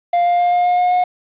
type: tone with pitch steps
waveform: triangle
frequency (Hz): 698.5 / 702.5 / 706.6 / 710.7 / 714.8 / 719 / 723.1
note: F5 / F5 / F5 / F5 / F5 / F#5 / F#5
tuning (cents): 0 / +10 / +20 / +30 / +40 / -50 / -40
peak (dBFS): -10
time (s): 0.13-1.04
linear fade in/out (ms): 5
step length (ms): 130
effects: resampled to 8000 Hz + 7-bit